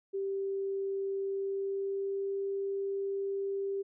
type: tone with pitch glide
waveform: sine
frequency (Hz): 391.3 to 394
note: G4 to G4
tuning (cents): -3 to +9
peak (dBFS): -31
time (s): 0.13-3.83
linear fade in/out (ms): 20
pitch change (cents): +12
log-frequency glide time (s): 1.2-2.36
effects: none